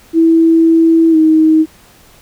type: tone with pitch glide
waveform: sine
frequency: 327.7 to 315.4 Hz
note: E4 to D#4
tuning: -10 to +24 cents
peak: -5 dBFS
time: 0.13-1.66 s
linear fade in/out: 50 ms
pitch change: -66 cents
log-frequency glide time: 1.11-1.16 s
effects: pink hiss -44 dBFS RMS until 2.21 s